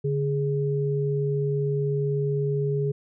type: tone pair together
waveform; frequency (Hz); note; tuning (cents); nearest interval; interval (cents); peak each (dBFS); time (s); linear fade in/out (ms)
sine; 143.73 / 415.3; D3 / G#4; -37 / 0; octave + tritone; 1837; -24 / -26; 0.04-2.92; 10
effects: none